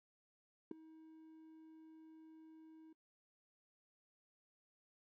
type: tone with ADSR envelope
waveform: triangle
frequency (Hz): 318.2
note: D#4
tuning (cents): +39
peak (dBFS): -32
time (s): 0.71-2.93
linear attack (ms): 4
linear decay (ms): 4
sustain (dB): -23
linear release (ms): 5
effects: noise-tail reverb RT60 0.1 s tail -23 dB re dry + tanh soft clip ceiling -33 dBFS